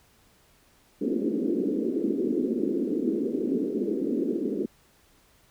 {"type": "band-pass noise", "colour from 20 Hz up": "pink", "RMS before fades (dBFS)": -27, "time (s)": [1.01, 4.66], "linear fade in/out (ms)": 10, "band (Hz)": [220, 430], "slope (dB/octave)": 48, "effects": ["pink hiss -61 dBFS RMS until 5.5 s"]}